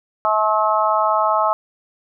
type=harmonic tone; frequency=215 Hz; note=A3; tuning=40 cents flat; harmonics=3 / 4 / 5 / 6; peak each=-20 / -20 / -20 / -20 dBFS; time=0.25-1.53 s; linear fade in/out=0 ms; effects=none